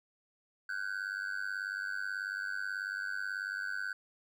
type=tone with amplitude modulation; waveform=triangle; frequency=1518 Hz; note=F#6; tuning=44 cents sharp; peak=-29 dBFS; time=0.69-3.93 s; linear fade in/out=5 ms; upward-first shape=sine; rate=98.3 Hz; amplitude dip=95%; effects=none